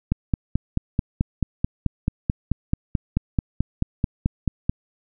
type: click train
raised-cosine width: 5 ms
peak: -7 dBFS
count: 22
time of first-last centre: 0.12-4.695 s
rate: 4.59 Hz
effects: none